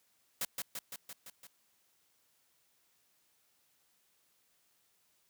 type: noise with echo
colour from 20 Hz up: white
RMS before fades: -35 dBFS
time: 0.41-0.45 s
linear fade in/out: 2 ms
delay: 170 ms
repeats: 6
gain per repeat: -3 dB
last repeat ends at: 1.47 s
effects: white hiss -73 dBFS RMS until 5.29 s + high-pass 60 Hz 12 dB/octave